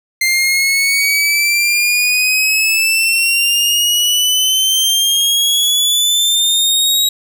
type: exponential sweep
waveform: sawtooth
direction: up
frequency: 2093 to 3830 Hz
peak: -8 dBFS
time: 0.21-7.09 s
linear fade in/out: 5 ms
effects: none